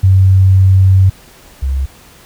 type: tone pair in turn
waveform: sine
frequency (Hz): 95 / 67.18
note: F#2 / C2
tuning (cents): +46 / +46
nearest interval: tritone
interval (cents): 600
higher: first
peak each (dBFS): -4 / -12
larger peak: first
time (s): 0.03-1.1 / 1.62-1.86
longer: first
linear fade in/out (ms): 10
effects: pink hiss -41 dBFS RMS until 2.25 s

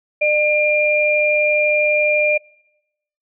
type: tone pair together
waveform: sine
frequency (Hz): 600 / 2394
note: D5 / D7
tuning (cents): +37 / +33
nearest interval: 2 octaves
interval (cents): 2396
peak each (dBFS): -16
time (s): 0.21-2.38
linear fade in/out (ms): 10
effects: noise-tail reverb RT60 0.9 s tail -25 dB re dry

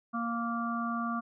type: harmonic tone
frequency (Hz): 233.1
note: A#3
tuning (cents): 0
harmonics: 1 / 3 / 5 / 6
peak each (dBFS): -33 / -40 / -34 / -41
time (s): 0.13-1.21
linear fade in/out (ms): 20
effects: none

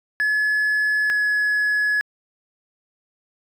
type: tone pair in turn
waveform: triangle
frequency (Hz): 1707 / 1693.3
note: G#6 / G#6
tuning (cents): +47 / +33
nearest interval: unison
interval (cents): 14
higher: first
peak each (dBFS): -15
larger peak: neither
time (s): 0.2-1.1 / 1.1-2.01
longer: second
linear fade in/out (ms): 0
effects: tanh soft clip ceiling -11 dBFS

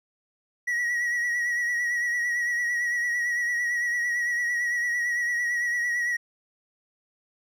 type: tone with vibrato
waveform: triangle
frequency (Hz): 1920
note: B6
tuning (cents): -49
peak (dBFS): -22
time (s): 0.67-6.17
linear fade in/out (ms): 10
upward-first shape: sine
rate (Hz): 8.9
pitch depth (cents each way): 37
effects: none

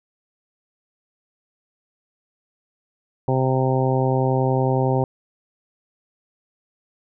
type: harmonic tone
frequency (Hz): 130.81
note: C3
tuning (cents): 0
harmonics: 1 / 2 / 3 / 4 / 5 / 6 / 7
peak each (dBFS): -20 / -26 / -24 / -25 / -30 / -27 / -29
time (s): 3.28-5.04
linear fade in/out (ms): 2
effects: none

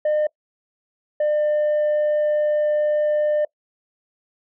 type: tone pair in turn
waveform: sine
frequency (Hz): 606 / 600.4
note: D#5 / D5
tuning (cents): -46 / +38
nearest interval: unison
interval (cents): 16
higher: first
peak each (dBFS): -14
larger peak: neither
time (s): 0.05-0.27 / 1.2-3.45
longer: second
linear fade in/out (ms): 5
effects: noise-tail reverb RT60 0.1 s tail -25 dB re dry + tanh soft clip ceiling -16 dBFS

